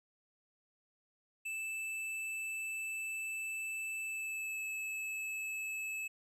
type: tone with pitch glide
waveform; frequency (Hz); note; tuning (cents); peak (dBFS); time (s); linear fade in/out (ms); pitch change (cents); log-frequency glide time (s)
square; 2637 to 2604; E7 to E7; 0 to -22; -38; 1.45-6.08; 10; -22; 4.03-4.63
effects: low-pass 12000 Hz 12 dB/octave + 13-bit